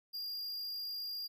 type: tone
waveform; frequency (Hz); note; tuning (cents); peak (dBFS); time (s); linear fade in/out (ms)
square; 4809; D8; +40; -39; 0.13-1.28; 20
effects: none